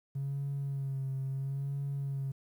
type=tone with vibrato; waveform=triangle; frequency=137.1 Hz; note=C#3; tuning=19 cents flat; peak=-29 dBFS; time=0.15-2.32 s; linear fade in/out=10 ms; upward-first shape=sine; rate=0.74 Hz; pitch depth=38 cents each way; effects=tanh soft clip ceiling -29 dBFS + 11-bit